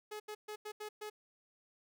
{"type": "tone bursts at uneven times", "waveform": "sawtooth", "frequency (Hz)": 423.7, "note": "G#4", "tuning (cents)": 35, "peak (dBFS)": -38, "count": 6, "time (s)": [[0.11, 0.2], [0.28, 0.35], [0.48, 0.56], [0.65, 0.72], [0.8, 0.89], [1.01, 1.1]], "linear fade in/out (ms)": 10, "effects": []}